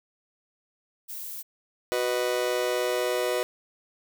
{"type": "noise", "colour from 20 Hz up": "violet", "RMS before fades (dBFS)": -37, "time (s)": [1.08, 1.43], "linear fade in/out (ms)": 20}
{"type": "chord", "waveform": "40% pulse", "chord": "B major", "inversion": "second", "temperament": "just", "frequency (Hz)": [370.4, 493.9, 617.4], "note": ["F#4", "B4", "D#5"], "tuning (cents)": [2, 0, -14], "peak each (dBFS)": [-29, -27, -29], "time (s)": [1.92, 3.43], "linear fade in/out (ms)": 0}
{"effects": []}